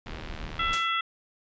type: noise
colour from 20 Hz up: brown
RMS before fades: -38 dBFS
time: 0.06-0.74 s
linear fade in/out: 0 ms
type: click train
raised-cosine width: 0.3 ms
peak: -24 dBFS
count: 52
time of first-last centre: 0.07-0.721 s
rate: 78.3 Hz
type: harmonic tone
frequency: 669 Hz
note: E5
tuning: 25 cents sharp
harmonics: 2 / 3 / 4 / 5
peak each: -27 / -32 / -34 / -32 dBFS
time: 0.59-1.01 s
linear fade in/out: 5 ms
type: noise with exponential decay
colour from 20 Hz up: white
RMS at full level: -29 dBFS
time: 0.73-0.96 s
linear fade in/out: 0 ms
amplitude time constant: 49 ms
effects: resampled to 16000 Hz